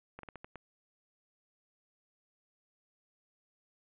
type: slowing click train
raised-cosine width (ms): 0.5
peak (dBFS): -30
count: 6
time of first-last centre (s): 0.19-0.557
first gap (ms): 43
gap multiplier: 1.27
effects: resampled to 8000 Hz + 10-bit